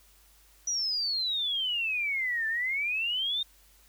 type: exponential two-way sweep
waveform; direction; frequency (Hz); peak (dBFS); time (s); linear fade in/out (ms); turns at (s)
sine; down then up; 5920 to 1755 to 3699; -27; 0.67-3.43; 5; 2.47
effects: added 49 Hz sine -61 dBFS peak until 3.88 s + white hiss -61 dBFS RMS until 3.88 s